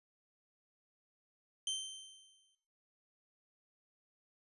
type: tone with exponential decay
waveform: sawtooth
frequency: 3115 Hz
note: G7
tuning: 12 cents flat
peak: -30 dBFS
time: 1.67-2.55 s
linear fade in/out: 2 ms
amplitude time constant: 190 ms
effects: noise-tail reverb RT60 0.8 s tail -21 dB re dry + resampled to 24000 Hz